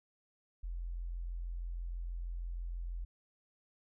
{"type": "tone", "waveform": "sine", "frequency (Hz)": 43.12, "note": "F1", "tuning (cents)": -21, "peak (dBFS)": -37, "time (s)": [0.63, 3.05], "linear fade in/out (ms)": 10, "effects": []}